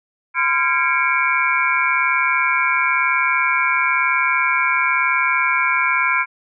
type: tone cluster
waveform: sine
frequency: 1024 / 1383 / 1630 / 2201 / 2342 Hz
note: C6 / F6 / G#6 / C#7 / D7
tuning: -38 / -17 / -33 / -13 / -5 cents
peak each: -21 / -21 / -23 / -21 / -21 dBFS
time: 0.34-6.26 s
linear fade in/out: 50 ms
effects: none